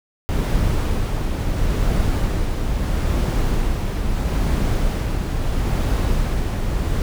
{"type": "noise with tremolo", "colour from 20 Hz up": "brown", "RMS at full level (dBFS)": -18, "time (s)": [0.29, 7.02], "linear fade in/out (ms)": 0, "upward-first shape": "sine", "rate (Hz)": 0.75, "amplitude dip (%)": 35, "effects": []}